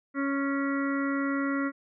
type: harmonic tone with a mistuned harmonic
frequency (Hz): 277.2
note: C#4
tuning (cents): 0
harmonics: 1 / 2 / 4 / 5 / 6 / 7 / 8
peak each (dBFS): -27 / -37 / -38 / -35 / -48 / -37 / -48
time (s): 0.14-1.72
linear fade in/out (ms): 50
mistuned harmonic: 6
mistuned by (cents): +17
effects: none